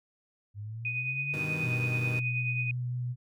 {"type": "linear sweep", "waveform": "sine", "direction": "up", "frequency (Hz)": [100.1, 166.4], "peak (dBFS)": -36, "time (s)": [0.54, 1.74], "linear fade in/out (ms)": 50}
{"type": "tone with tremolo", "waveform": "sine", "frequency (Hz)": 2489, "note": "D#7", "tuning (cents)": 0, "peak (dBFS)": -28, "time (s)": [0.85, 2.71], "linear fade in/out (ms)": 2, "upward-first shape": "triangle", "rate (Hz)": 9.3, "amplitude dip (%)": 55}
{"type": "chord", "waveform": "15% pulse", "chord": "G augmented", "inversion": "none", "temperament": "equal", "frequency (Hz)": [98, 123.47, 155.56], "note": ["G2", "B2", "D#3"], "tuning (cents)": [0, 0, 0], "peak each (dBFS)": -35, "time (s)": [1.33, 2.2], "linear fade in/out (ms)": 10}
{"type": "tone with vibrato", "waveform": "sine", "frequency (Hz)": 123.47, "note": "B2", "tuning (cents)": 0, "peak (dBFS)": -30, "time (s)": [1.62, 3.16], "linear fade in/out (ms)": 50, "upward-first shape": "sine", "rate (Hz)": 5.4, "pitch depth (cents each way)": 10}
{"effects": []}